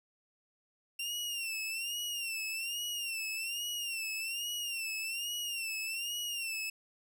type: tone with vibrato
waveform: sawtooth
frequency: 2749 Hz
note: F7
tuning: 28 cents flat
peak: -32 dBFS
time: 0.99-6.7 s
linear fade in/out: 5 ms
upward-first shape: sine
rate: 1.2 Hz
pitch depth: 100 cents each way
effects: none